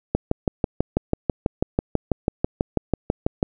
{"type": "click train", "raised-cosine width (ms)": 2, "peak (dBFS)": -5, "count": 21, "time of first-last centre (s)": [0.15, 3.429], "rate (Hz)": 6.1, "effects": []}